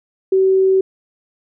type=tone; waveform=sine; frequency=381.1 Hz; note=G4; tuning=49 cents flat; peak=-10 dBFS; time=0.32-0.81 s; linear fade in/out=5 ms; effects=none